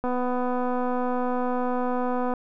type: click train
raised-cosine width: 1 ms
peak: -15 dBFS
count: 573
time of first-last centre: 0.04-2.337 s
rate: 249 Hz
effects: none